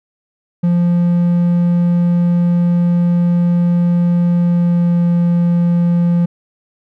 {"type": "tone with pitch glide", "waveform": "triangle", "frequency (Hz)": [173.9, 172.7], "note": ["F3", "F3"], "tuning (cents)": [-7, -19], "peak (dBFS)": -8, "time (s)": [0.63, 6.26], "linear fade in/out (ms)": 10, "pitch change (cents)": -12, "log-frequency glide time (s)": [4.36, 5.05], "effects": []}